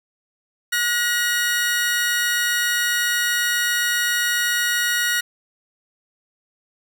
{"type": "tone pair together", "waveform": "sawtooth", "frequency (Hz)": [1446.9, 1900], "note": ["F#6", "A#6"], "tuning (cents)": [-39, 33], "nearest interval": "perfect fourth", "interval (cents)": 472, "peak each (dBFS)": -18, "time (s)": [0.72, 5.21], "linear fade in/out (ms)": 10, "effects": []}